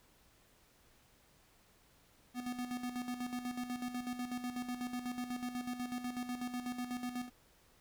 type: tone with tremolo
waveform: square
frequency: 246.9 Hz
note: B3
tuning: in tune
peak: -37 dBFS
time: 2.34-7.3 s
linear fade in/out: 50 ms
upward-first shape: square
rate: 8.1 Hz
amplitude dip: 60%
effects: pink hiss -67 dBFS RMS until 7.8 s